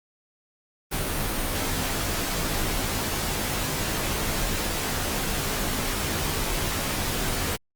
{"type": "noise with comb filter", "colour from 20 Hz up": "pink", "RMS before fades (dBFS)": -27, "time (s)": [0.91, 7.57], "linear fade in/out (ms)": 20, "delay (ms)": 17, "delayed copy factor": -0.75, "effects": ["Opus 32 kbps"]}